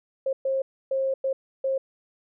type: tone bursts at uneven times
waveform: sine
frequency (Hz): 535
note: C5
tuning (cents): +38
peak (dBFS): -22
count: 5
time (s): 0.26-0.33 / 0.45-0.62 / 0.91-1.14 / 1.24-1.33 / 1.64-1.78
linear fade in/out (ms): 5
effects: none